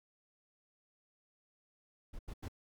brown noise bursts, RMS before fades -43 dBFS, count 3, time 2.13-2.485 s, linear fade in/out 10 ms, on 61 ms, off 86 ms, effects none

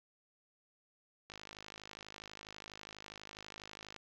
click train, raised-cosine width 0.2 ms, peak -30 dBFS, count 140, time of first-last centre 1.3-3.963 s, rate 52.2 Hz, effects low-pass 7000 Hz 12 dB/octave + 10-bit

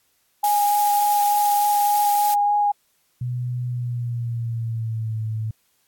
sine tone with vibrato, 823 Hz, G#5, 16 cents flat, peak -16 dBFS, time 0.43-2.72 s, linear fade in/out 10 ms, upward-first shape sine, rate 3.4 Hz, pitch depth 10 cents each way
blue noise, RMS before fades -28 dBFS, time 0.44-2.34 s, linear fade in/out 0 ms
sine tone with pitch glide, 123.47 to 110 Hz, B2 to A2, 0 to 0 cents, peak -23 dBFS, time 3.21-5.51 s, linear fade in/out 5 ms, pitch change -200 cents, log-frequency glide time 3.67-5.19 s
effects white hiss -65 dBFS RMS until 5.87 s + AAC 64 kbps

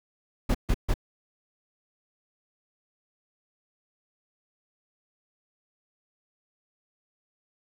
brown noise bursts, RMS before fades -22 dBFS, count 3, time 0.49-0.941 s, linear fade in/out 10 ms, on 57 ms, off 140 ms, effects none

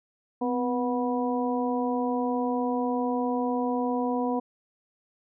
harmonic tone with a mistuned harmonic, 244.5 Hz, B3, 17 cents flat, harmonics 1 / 2 / 3 / 4, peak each -27 / -30 / -32 / -33 dBFS, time 0.41-4.4 s, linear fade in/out 10 ms, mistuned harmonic 1, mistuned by +54 cents, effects none

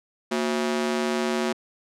sawtooth ring-modulated tone, 298.7 Hz, D4, 29 cents sharp, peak -16 dBFS, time 0.31-1.53 s, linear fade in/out 10 ms, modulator 68.2 Hz, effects low-pass 8000 Hz 12 dB/octave

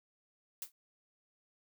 blue noise with exponential decay, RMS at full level -36 dBFS, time 0.62-0.72 s, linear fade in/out 2 ms, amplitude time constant 20 ms, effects none

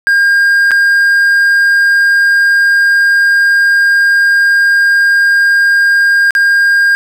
triangle tone with dropouts, 1611 Hz, G6, 47 cents sharp, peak -4 dBFS, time 0.07-6.95 s, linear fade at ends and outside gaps 0 ms, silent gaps 0.709-0.716 / 6.307-6.351 s, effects none

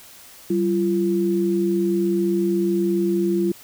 sine tone pair together, 192.67 / 343.3 Hz, G3 / F4, -30 / -30 cents, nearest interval minor seventh, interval 1000 cents, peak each -22 / -19 dBFS, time 0.5-3.52 s, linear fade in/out 5 ms, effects white hiss -45 dBFS RMS until 3.63 s

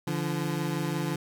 25% pulse tone pair together, 145.51 / 171.2 Hz, D3 / F3, -16 / -34 cents, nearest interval minor third, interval 282 cents, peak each -27 dBFS, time 0.07-1.16 s, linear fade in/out 5 ms, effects none

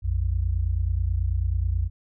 sine tone pair together, 58.07 / 87.31 Hz, A#1 / F2, -6 / 0 cents, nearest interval perfect fifth, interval 706 cents, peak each -24 dBFS, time 0.02-1.9 s, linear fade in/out 50 ms, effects none

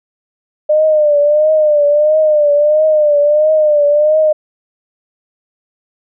sine tone with vibrato, 602 Hz, D5, 43 cents sharp, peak -7 dBFS, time 0.69-4.33 s, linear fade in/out 10 ms, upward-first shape triangle, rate 1.5 Hz, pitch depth 76 cents each way, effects none

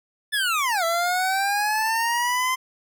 25% pulse linear two-way sweep, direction down then up, 1760 to 659.3 to 1039 Hz, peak -17 dBFS, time 0.32-2.56 s, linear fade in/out 20 ms, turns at 0.84 s, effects none

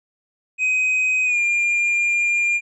triangle tone with pitch glide, 2516 to 2402 Hz, D#7 to D7, +19 to +38 cents, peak -15 dBFS, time 0.58-2.61 s, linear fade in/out 50 ms, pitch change -81 cents, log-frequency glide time 1.25-1.38 s, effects resampled to 22050 Hz

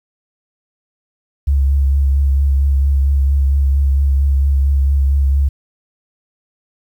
sine tone with vibrato, 69 Hz, C#2, 7 cents flat, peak -10 dBFS, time 1.47-5.49 s, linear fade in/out 10 ms, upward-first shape triangle, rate 4.4 Hz, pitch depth 35 cents each way, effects 8-bit

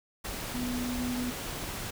sine tone in noise, 246.9 Hz, B3, in tune, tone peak -31 dBFS, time 0.54-1.31 s, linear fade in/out 10 ms, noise pink, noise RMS -37 dBFS, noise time 0.24-1.91 s, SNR +3 dB, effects none

